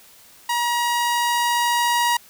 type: tone with level ramp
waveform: sawtooth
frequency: 954 Hz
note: A#5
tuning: 40 cents sharp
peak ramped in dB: -16 to -13 dBFS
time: 0.49-2.17 s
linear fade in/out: 5 ms
effects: white hiss -49 dBFS RMS until 2.29 s